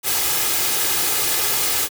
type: noise with comb filter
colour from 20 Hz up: white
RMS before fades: -20 dBFS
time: 0.03-1.89 s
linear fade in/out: 50 ms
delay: 2.4 ms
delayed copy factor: +0.55
effects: high-pass 80 Hz 12 dB/octave